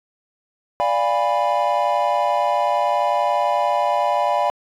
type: chord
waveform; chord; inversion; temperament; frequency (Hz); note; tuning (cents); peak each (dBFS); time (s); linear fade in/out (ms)
triangle; D diminished seventh; none; equal with one note detuned; 587.3 / 698.5 / 819.2 / 987.8; D5 / F5 / Ab5 / Cb6; 0 / 0 / -24 / 0; -20; 0.8-4.5; 0
effects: tanh soft clip ceiling -4 dBFS